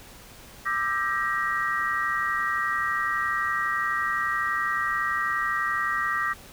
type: chord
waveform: sine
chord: E half-diminished seventh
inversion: third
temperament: just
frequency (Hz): 1186.7 / 1318.5 / 1582.2 / 1898.7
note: D6 / E6 / G6 / Bb6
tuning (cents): +18 / 0 / +16 / +31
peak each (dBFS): -28 / -32 / -32 / -27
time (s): 0.65-6.34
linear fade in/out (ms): 20
effects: pink hiss -47 dBFS RMS until 6.52 s